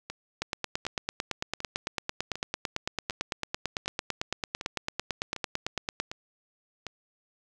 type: two click trains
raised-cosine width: 0.2 ms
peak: -19 / -12 dBFS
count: 10 / 51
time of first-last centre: 0.1-6.867 / 0.42-6 s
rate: 1.33 / 8.96 Hz
effects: none